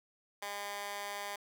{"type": "tone with high-pass filter", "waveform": "15% pulse", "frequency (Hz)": 202.9, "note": "G#3", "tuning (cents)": -40, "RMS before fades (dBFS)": -41, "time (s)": [0.42, 1.36], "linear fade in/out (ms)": 5, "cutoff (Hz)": 980, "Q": 1.2, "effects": []}